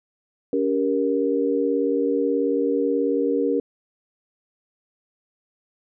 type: chord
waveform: sine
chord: G diminished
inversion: second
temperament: just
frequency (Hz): 282.2 / 392 / 470.4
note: Db4 / G4 / Bb4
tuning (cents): +31 / 0 / +16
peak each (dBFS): -23 / -25 / -22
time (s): 0.53-3.6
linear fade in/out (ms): 2
effects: none